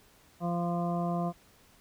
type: harmonic tone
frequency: 173 Hz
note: F3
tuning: 16 cents flat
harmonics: 1 / 2 / 3 / 4 / 6 / 7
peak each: -30 / -39 / -41 / -34 / -40 / -46 dBFS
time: 0.4-1.33 s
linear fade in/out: 50 ms
effects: pink hiss -61 dBFS RMS until 1.8 s